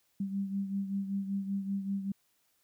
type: beating tone pair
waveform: sine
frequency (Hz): 196 / 201.2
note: G3 / G3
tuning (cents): 0 / +45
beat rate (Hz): 5.2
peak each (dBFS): -32 / -39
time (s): 0.2-2.12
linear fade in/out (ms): 5
effects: white hiss -73 dBFS RMS until 2.63 s